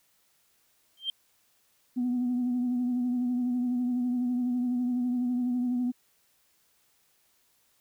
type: tone with exponential growth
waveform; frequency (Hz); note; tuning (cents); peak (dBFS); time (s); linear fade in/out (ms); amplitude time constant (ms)
sine; 3159; G7; +13; -23; 0.97-1.1; 2; 28
type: tone with vibrato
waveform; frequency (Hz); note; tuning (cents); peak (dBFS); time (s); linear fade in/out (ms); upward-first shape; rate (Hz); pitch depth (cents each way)
sine; 246.9; B3; 0; -24; 1.96-5.92; 20; triangle; 12; 40
effects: tanh soft clip ceiling -22 dBFS + white hiss -68 dBFS RMS until 7.8 s